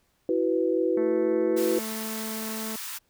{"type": "chord", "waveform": "sine", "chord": "E suspended second", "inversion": "none", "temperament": "equal with one note detuned", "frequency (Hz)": [329.6, 373.4, 493.9], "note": ["E4", "F#4", "B4"], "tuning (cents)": [0, 16, 0], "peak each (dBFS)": -26, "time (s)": [0.29, 1.79], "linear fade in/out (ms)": 2}
{"type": "harmonic tone", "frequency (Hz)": 220, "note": "A3", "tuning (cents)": 0, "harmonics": [1, 2, 3, 4, 5, 6, 7, 8, 9, 10], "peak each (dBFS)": [-34, -40, -44, -46, -48, -50, -51, -52, -53, -54], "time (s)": [0.97, 2.76], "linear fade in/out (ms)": 2}
{"type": "high-pass noise", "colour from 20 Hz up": "white", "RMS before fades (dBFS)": -36, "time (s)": [1.56, 2.99], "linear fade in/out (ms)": 20, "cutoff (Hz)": 870, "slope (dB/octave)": 96}
{"effects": ["pink hiss -69 dBFS RMS until 3.09 s"]}